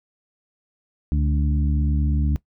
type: harmonic tone with a mistuned harmonic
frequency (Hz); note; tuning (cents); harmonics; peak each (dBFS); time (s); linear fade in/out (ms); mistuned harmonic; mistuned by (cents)
72.5; D2; -22; 1 / 2 / 3 / 4; -19 / -25 / -29 / -31; 1.12-2.36; 0; 2; +41
effects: noise-tail reverb RT60 0.1 s tail -19 dB re dry